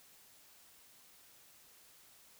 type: silence
effects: white hiss -62 dBFS RMS until 2.39 s